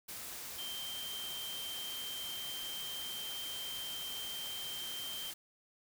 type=tone in noise; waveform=sine; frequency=3141 Hz; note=G7; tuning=3 cents sharp; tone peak=-41 dBFS; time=0.58-5.31 s; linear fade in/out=10 ms; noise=white; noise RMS=-45 dBFS; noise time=0.08-5.34 s; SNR=+1 dB; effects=none